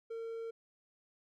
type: tone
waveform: triangle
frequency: 455.9 Hz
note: A#4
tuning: 39 cents flat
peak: -37 dBFS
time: 0.1-0.51 s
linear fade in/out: 10 ms
effects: none